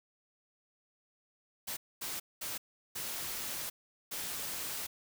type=noise bursts at uneven times; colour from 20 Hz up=white; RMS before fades=-39 dBFS; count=5; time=1.67-1.77 / 2.01-2.2 / 2.41-2.58 / 2.95-3.7 / 4.11-4.87 s; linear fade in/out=10 ms; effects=none